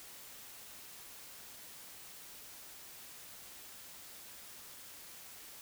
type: silence
effects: white hiss -52 dBFS RMS until 5.61 s